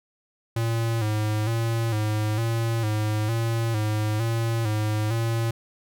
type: tone with vibrato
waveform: square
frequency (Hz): 110.8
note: A2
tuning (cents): +13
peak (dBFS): -23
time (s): 0.56-5.51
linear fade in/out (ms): 5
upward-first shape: square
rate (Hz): 1.1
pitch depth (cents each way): 61
effects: none